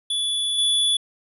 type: tone with level steps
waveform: square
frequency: 3439 Hz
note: A7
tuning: 40 cents flat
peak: -22 / -18 dBFS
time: 0.1-0.97 s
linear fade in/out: 5 ms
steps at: 0.58 s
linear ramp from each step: 5 ms
effects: resampled to 32000 Hz